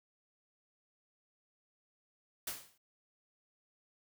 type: noise with exponential decay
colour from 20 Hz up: white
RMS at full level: -36 dBFS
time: 2.47-2.78 s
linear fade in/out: 5 ms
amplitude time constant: 66 ms
effects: none